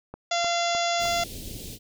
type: click train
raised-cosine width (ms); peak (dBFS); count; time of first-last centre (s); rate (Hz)
1; -23; 4; 0.14-1.055; 3.28
type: harmonic tone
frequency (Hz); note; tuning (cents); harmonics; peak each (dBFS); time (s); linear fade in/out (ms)
688; F5; -26; 1 / 2 / 3 / 4 / 5 / 6 / 7 / 8 / 9 / 10; -25 / -33 / -33 / -36 / -32 / -39 / -35 / -39 / -38 / -36; 0.31-1.24; 5
type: band-stop noise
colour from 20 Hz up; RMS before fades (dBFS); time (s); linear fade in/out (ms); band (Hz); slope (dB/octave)
pink; -38; 0.98-1.79; 50; 490 to 3000; 24
effects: none